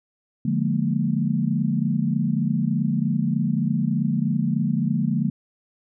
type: chord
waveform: sine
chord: Bb dominant seventh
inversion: first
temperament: just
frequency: 145.68 / 174.81 / 209.8 / 233.1 Hz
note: D3 / F3 / Ab3 / Bb3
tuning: -14 / +2 / +18 / 0 cents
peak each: -25 dBFS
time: 0.45-5.3 s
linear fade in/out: 5 ms
effects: none